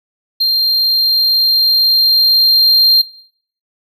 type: tone with level ramp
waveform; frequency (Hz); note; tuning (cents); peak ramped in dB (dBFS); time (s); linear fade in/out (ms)
triangle; 4186; C8; 0; -9 to -4; 0.4-3.02; 10
effects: noise-tail reverb RT60 0.6 s tail -19 dB re dry